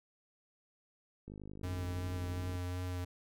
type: click train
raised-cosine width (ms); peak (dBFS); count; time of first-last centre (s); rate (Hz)
3; -35; 66; 1.28-2.555; 51
type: tone with vibrato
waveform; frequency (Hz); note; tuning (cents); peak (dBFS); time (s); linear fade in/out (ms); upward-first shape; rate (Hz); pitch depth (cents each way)
square; 90.1; F#2; -45; -37; 1.63-3.05; 10; sine; 2.7; 14
effects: none